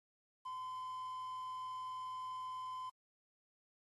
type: tone with quantisation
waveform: triangle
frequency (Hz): 1023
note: C6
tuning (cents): -39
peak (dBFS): -40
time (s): 0.45-2.9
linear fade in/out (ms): 10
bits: 11
effects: AAC 32 kbps